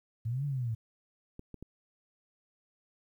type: exponential two-way sweep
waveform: sine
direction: up then down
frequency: 108.6 to 146.83 to 108.6 Hz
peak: -30 dBFS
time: 0.25-0.75 s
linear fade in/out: 10 ms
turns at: 0.45 s
type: clicks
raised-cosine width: 3 ms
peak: -31 dBFS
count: 3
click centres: 1.394 / 1.543 / 1.626 s
effects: 11-bit